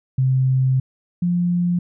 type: tone pair in turn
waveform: sine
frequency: 130.81 / 175.67 Hz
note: C3 / F3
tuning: 0 / +10 cents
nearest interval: perfect fourth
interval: 510 cents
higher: second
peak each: -14 / -16 dBFS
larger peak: first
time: 0.18-0.8 / 1.22-1.79 s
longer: first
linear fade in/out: 5 ms
effects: none